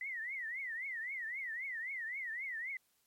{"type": "tone with vibrato", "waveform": "sine", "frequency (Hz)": 1975.5, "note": "B6", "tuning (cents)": 0, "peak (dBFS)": -38, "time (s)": [0.01, 2.77], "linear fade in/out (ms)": 2, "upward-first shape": "triangle", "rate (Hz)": 3.8, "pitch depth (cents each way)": 220, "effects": ["white hiss -75 dBFS RMS until 3.06 s", "MP3 64 kbps"]}